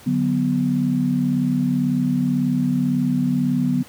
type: chord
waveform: sine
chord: B minor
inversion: first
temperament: equal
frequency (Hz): 146.83 / 185 / 246.9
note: D3 / F#3 / B3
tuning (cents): 0 / 0 / 0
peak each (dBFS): -23 / -23 / -19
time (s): 0.06-3.83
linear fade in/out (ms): 10
effects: pink hiss -45 dBFS RMS until 3.88 s + high-pass 80 Hz 12 dB/octave